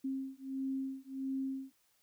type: beating tone pair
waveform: sine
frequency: 266.6 / 268.1 Hz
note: C4 / C4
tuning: +33 / +42 cents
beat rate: 1.5 Hz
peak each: -39 / -39 dBFS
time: 0.04-1.72 s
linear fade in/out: 10 ms
effects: white hiss -73 dBFS RMS until 2.02 s